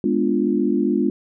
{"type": "chord", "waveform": "sine", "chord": "G# diminished seventh", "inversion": "none", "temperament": "equal", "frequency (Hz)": [207.7, 246.9, 293.7, 349.2], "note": ["G#3", "B3", "D4", "F4"], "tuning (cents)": [0, 0, 0, 0], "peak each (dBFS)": -22, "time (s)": [0.04, 1.1], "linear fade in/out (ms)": 2, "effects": []}